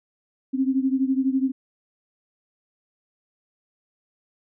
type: beating tone pair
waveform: sine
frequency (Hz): 261.8 / 273.8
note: C4 / C#4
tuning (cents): +1 / -21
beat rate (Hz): 12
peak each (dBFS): -21 / -24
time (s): 0.53-1.52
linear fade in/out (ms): 20
effects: none